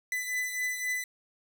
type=beating tone pair; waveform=45% pulse; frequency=1999 / 2002.8 Hz; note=B6 / B6; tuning=+20 / +24 cents; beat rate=3.8 Hz; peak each=-31 / -37 dBFS; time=0.12-1.04 s; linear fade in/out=2 ms; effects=none